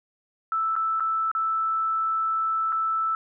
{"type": "tone with dropouts", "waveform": "sine", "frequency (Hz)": 1318.5, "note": "E6", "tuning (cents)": 0, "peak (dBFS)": -22, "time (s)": [0.52, 3.15], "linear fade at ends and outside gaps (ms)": 1, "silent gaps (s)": [[0.755, 0.763], [0.998, 1.005], [1.315, 1.35], [2.722, 2.726]], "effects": []}